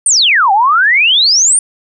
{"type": "exponential two-way sweep", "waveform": "sine", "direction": "down then up", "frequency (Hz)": [9397, 760, 9397], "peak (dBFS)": -6, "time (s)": [0.06, 1.59], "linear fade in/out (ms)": 2, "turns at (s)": 0.52, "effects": []}